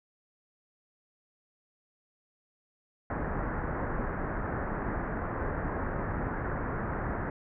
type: low-pass noise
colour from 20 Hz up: pink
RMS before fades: -33 dBFS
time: 3.1-7.3 s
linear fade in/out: 2 ms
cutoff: 1800 Hz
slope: 48 dB/octave
effects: none